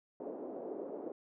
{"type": "band-pass noise", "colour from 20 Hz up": "white", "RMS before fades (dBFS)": -43, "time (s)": [0.2, 1.12], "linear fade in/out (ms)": 2, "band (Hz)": [280, 540], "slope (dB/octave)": 24, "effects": []}